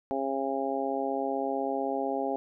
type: harmonic tone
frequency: 135.8 Hz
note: C#3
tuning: 35 cents flat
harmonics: 2 / 3 / 4 / 5 / 6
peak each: -34 / -34 / -34 / -34 / -34 dBFS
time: 0.11-2.36 s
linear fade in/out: 0 ms
effects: none